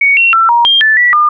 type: tone with pitch steps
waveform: sine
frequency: 2234 / 2730 / 1341 / 945 / 3203 / 1752 / 1951 / 1207 Hz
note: C#7 / F7 / E6 / A#5 / G7 / A6 / B6 / D6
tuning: +13 / -40 / +29 / +23 / +37 / -8 / -22 / +47 cents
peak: -5 dBFS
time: 0.01-1.29 s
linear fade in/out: 5 ms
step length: 160 ms
effects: none